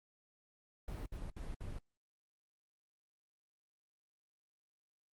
brown noise bursts, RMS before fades -43 dBFS, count 4, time 0.88-1.786 s, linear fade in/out 2 ms, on 180 ms, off 62 ms, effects Opus 24 kbps

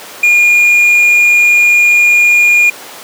triangle tone, 2425 Hz, D#7, 45 cents flat, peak -3 dBFS, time 0.23-2.7 s, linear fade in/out 5 ms, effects pink hiss -29 dBFS RMS until 3.03 s + high-pass 400 Hz 12 dB/octave

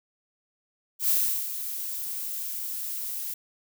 violet noise with ADSR envelope, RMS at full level -22 dBFS, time 0.99-3.34 s, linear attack 100 ms, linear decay 370 ms, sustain -11 dB, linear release 5 ms, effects none

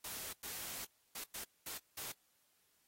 white noise bursts at uneven times, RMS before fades -45 dBFS, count 6, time 0.04-0.33 / 0.43-0.85 / 1.15-1.24 / 1.34-1.44 / 1.66-1.78 / 1.97-2.12 s, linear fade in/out 5 ms, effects white hiss -75 dBFS RMS until 2.87 s + AAC 48 kbps

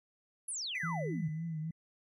sine exponential sweep, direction down, 11050 to 129.4 Hz, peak -36 dBFS, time 0.48-1.29 s, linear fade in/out 5 ms
triangle tone with exponential decay, 2000 Hz, B6, 21 cents sharp, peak -34 dBFS, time 0.75-1.72 s, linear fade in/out 2 ms, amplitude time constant 210 ms
sine tone with vibrato, 161 Hz, E3, 41 cents flat, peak -35 dBFS, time 0.83-1.71 s, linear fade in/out 5 ms, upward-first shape triangle, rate 3.6 Hz, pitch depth 88 cents each way
effects none

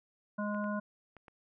harmonic tone, 207.7 Hz, G#3, in tune, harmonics 1 / 3 / 5 / 7, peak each -34 / -39 / -41 / -42 dBFS, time 0.38-0.8 s, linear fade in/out 10 ms
clicks, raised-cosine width 0.5 ms, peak -37 dBFS, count 4, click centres 0.546 / 0.642 / 1.167 / 1.282 s
effects none

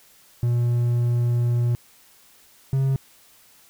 triangle tone pair in turn, 120 / 134.7 Hz, B2 / C#3, -49 / -49 cents, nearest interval major second, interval 200 cents, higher second, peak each -16 dBFS, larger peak neither, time 0.43-1.75 / 2.73-2.96 s, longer first, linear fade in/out 0 ms, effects white hiss -54 dBFS RMS until 3.69 s

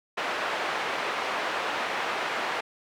pink band-pass noise, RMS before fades -30 dBFS, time 0.17-2.61 s, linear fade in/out 10 ms, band 630 to 2400 Hz, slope 12 dB/octave, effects none

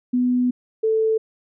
sine tone pair in turn, 248.4 / 441.3 Hz, B3 / A4, +10 / +5 cents, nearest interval minor seventh, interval 995 cents, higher second, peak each -16 dBFS, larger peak neither, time 0.13-0.51 / 0.83-1.18 s, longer first, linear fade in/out 10 ms, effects none

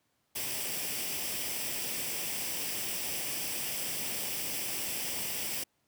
white noise with comb filter, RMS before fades -35 dBFS, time 0.35-5.64 s, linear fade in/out 10 ms, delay 0.37 ms, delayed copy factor +0.55, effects pink hiss -75 dBFS RMS until 5.87 s + high-pass 100 Hz 12 dB/octave

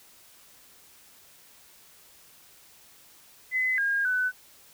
sine tone with pitch steps, 2027 / 1621 / 1501 Hz, B6 / G#6 / F#6, +45 / -42 / +24 cents, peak -23 dBFS, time 3.51-4.32 s, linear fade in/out 50 ms, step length 270 ms, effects white hiss -55 dBFS RMS until 4.73 s

